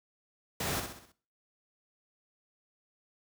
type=noise with echo; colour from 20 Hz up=pink; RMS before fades=-33 dBFS; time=0.6-0.8 s; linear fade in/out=5 ms; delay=64 ms; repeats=5; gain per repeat=-6 dB; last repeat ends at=1.12 s; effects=noise-tail reverb RT60 0.4 s tail -17 dB re dry + high-pass 80 Hz 12 dB/octave